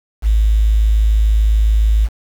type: tone with quantisation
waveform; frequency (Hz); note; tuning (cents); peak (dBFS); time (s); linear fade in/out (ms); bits
sine; 53.5; A1; -48; -9; 0.22-2.09; 50; 6
effects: none